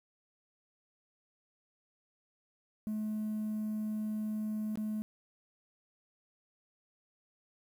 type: tone with dropouts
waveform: triangle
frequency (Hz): 214.6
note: A3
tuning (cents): -43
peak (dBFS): -30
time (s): 2.87-5.02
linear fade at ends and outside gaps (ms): 0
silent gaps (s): 4.756-4.774
effects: tanh soft clip ceiling -28 dBFS + 10-bit